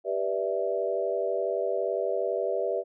sine chord, E minor seventh, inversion first, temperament equal with one note detuned, 392 / 489.9 / 587.3 / 659.3 Hz, G4 / B4 / D5 / E5, 0 / -14 / 0 / 0 cents, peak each -31 dBFS, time 0.04-2.84 s, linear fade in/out 50 ms, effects none

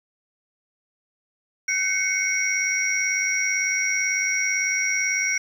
sine tone cluster, 1526 / 2117 / 2215 / 5690 Hz, G6 / C7 / C#7 / F8, -47 / +20 / -2 / +31 cents, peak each -30 / -30 / -23 / -26 dBFS, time 1.68-5.38 s, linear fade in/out 5 ms, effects 8-bit

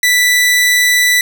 sawtooth tone, 1975.5 Hz, B6, in tune, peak -5 dBFS, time 0.03-1.21 s, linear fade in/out 2 ms, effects none

